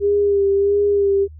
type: tone with vibrato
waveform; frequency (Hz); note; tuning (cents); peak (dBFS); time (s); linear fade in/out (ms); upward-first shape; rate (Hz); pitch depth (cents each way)
sine; 401.5; G4; +41; -13; 0-1.28; 50; sine; 1.5; 29
effects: added 77 Hz sine -36 dBFS peak until 1.39 s